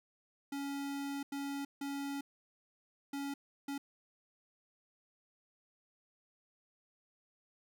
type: tone bursts at uneven times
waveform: square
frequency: 280 Hz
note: C#4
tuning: 18 cents sharp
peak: -38 dBFS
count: 5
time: 0.52-1.23 / 1.32-1.65 / 1.81-2.21 / 3.13-3.34 / 3.68-3.78 s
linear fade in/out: 5 ms
effects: none